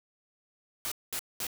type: noise bursts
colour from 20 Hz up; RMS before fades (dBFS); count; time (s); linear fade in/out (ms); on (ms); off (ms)
white; -34; 3; 0.85-1.468; 0; 66; 210
effects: none